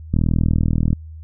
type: click train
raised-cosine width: 5 ms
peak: -5 dBFS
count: 33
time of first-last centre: 0.14-0.93 s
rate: 40.5 Hz
effects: added 79 Hz sine -33 dBFS peak until 1.23 s